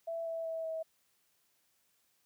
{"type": "tone with pitch steps", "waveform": "sine", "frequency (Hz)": [664, 657.5, 651.1, 644.7], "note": ["E5", "E5", "E5", "E5"], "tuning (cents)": [12, -5, -22, -39], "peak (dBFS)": -35, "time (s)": [0.07, 0.83], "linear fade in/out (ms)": 10, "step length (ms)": 190, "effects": ["white hiss -74 dBFS RMS until 2.25 s", "high-pass 60 Hz 12 dB/octave"]}